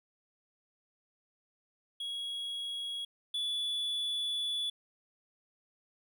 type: tone pair in turn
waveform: triangle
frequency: 3322 / 3440 Hz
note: G#7 / A7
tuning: 0 / -40 cents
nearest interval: minor second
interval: 60 cents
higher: second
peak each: -34 / -30 dBFS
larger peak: second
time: 2-3.05 / 3.34-4.7 s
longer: second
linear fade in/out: 5 ms
effects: none